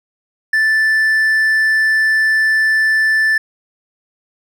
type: tone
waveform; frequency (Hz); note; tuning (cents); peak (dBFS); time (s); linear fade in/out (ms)
triangle; 1760; A6; 0; -9; 0.53-3.38; 5
effects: none